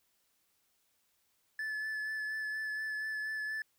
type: tone with vibrato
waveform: triangle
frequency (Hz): 1734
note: A6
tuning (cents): -26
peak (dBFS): -33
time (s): 1.59-3.62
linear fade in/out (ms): 2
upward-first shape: sine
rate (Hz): 4.2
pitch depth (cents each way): 17
effects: white hiss -75 dBFS RMS until 3.78 s